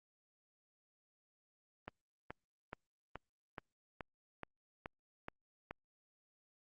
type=click train; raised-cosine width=0.5 ms; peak=-28 dBFS; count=10; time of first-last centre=1.88-5.71 s; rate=2.35 Hz; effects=Opus 32 kbps